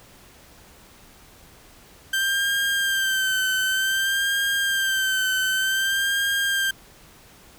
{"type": "tone with vibrato", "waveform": "30% pulse", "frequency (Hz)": 1568, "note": "G6", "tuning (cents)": 0, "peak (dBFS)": -18, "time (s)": [2.13, 6.71], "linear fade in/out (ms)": 5, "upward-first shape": "sine", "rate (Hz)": 0.54, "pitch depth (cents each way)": 45, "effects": ["pink hiss -50 dBFS RMS until 7.58 s"]}